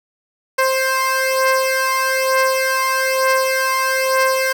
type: beating tone pair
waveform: 15% pulse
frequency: 525 / 526.1 Hz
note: C5 / C5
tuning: +6 / +9 cents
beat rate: 1.1 Hz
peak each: -14 / -10 dBFS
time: 0.58-4.53 s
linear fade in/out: 10 ms
effects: none